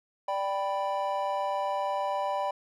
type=chord; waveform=triangle; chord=G major; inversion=second; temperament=equal; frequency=587.3 / 784 / 987.8 Hz; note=D5 / G5 / B5; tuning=0 / 0 / 0 cents; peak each=-30 dBFS; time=0.28-2.51 s; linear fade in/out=5 ms; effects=none